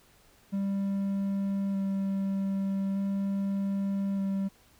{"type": "tone with vibrato", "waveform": "triangle", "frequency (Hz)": 196, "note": "G3", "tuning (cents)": 0, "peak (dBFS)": -25, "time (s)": [0.52, 4.49], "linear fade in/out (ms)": 20, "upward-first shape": "square", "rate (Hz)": 0.41, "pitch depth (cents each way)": 9, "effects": ["pink hiss -61 dBFS RMS until 4.79 s"]}